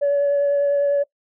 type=tone with vibrato; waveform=sine; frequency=569 Hz; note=C#5; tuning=45 cents sharp; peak=-14 dBFS; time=0.01-1.04 s; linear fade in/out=20 ms; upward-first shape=triangle; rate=10 Hz; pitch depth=15 cents each way; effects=noise-tail reverb RT60 0.1 s tail -20 dB re dry + tanh soft clip ceiling -13 dBFS